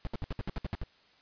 brown noise bursts, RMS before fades -33 dBFS, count 10, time 0.05-0.836 s, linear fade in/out 0 ms, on 21 ms, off 64 ms, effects white hiss -63 dBFS RMS until 1.21 s + resampled to 11025 Hz

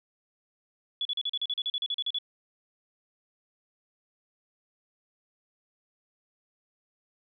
sine tone bursts, 3410 Hz, G#7, 45 cents sharp, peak -27 dBFS, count 15, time 1.01-2.186 s, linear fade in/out 2 ms, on 42 ms, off 39 ms, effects none

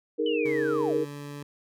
sine chord, D# suspended fourth, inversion none, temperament equal, 311.1 / 415.3 / 466.2 Hz, D#4 / G#4 / A#4, 0 / 0 / 0 cents, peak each -29 / -30 / -26 dBFS, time 0.18-1.05 s, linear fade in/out 20 ms
sine linear sweep, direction down, 3031 to 380 Hz, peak -32 dBFS, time 0.26-0.98 s, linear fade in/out 2 ms
20% pulse tone with pitch glide, 141 to 144.3 Hz, C#3 to D3, +30 to -30 cents, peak -32 dBFS, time 0.45-1.43 s, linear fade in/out 5 ms, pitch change +40 cents, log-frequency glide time 0.62-1.14 s
effects none

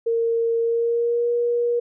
sine tone with pitch glide, 460.7 to 476.9 Hz, A#4 to A#4, -20 to +39 cents, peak -18 dBFS, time 0.06-1.8 s, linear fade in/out 10 ms, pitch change +59 cents, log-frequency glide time 0.59-1.31 s, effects none

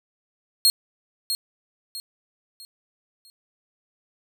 sawtooth tone with echo, 4263 Hz, C8, 32 cents sharp, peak -11 dBFS, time 0.65-0.7 s, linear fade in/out 0 ms, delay 650 ms, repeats 4, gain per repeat -9 dB, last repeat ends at 3.3 s, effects none

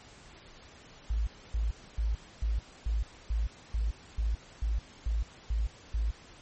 sine tone bursts, 54.4 Hz, A1, 19 cents flat, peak -26 dBFS, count 12, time 1.1-6.11 s, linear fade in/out 5 ms, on 170 ms, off 270 ms, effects pink hiss -53 dBFS RMS until 6.41 s + MP3 32 kbps

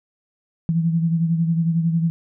sine beating tone pair, 164.81 / 175.81 Hz, E3 / F3, 0 / +12 cents, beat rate 11 Hz, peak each -17 / -26 dBFS, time 0.69-2.1 s, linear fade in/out 0 ms, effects none

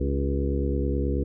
harmonic tone with a mistuned harmonic, 69.3 Hz, C#2, in tune, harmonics 1 / 2 / 3 / 4 / 5 / 6 / 7, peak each -25 / -32 / -34 / -31 / -33 / -34 / -34 dBFS, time 0-1.24 s, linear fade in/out 10 ms, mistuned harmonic 5, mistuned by +51 cents, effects none

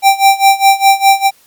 square tone with tremolo, 784 Hz, G5, in tune, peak -3 dBFS, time 0.02-1.31 s, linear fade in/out 50 ms, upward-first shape sine, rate 4.9 Hz, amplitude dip 90%, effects white hiss -48 dBFS RMS until 1.46 s + MP3 96 kbps

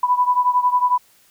sine beating tone pair, 987.8 / 998.8 Hz, B5 / B5, 0 / +19 cents, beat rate 11 Hz, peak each -16 / -19 dBFS, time 0.03-0.98 s, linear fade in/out 5 ms, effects white hiss -55 dBFS RMS until 1.3 s

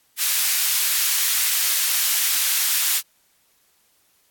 white high-pass noise, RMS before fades -20 dBFS, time 0.17-3.02 s, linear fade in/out 50 ms, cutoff 1700 Hz, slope 12 dB/octave, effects white hiss -62 dBFS RMS until 4.3 s + AAC 64 kbps

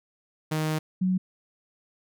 sawtooth / sine tone pair in turn, 155.8 / 185.28 Hz, D#3 / F#3, +3 / +3 cents, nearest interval minor third, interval 300 cents, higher second, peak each -21 dBFS, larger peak neither, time 0.51-0.79 / 1.01-1.18 s, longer first, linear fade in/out 10 ms, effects none

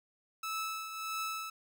sawtooth tone with tremolo, 1308 Hz, E6, 14 cents flat, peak -30 dBFS, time 0.43-1.5 s, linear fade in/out 5 ms, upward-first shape triangle, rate 1.6 Hz, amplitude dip 60%, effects none

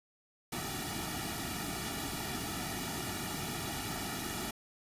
pink noise with comb filter, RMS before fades -38 dBFS, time 0.52-4.51 s, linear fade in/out 5 ms, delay 1.9 ms, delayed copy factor -1, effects resampled to 32000 Hz

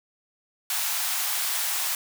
white high-pass noise, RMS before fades -27 dBFS, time 0.7-1.95 s, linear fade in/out 2 ms, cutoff 670 Hz, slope 48 dB/octave, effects none

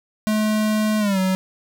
square tone with pitch glide, 214.6 to 187.9 Hz, A3 to F#3, -43 to +27 cents, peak -18 dBFS, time 0.27-1.35 s, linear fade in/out 0 ms, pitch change -230 cents, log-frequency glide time 0.99-1.19 s, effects none

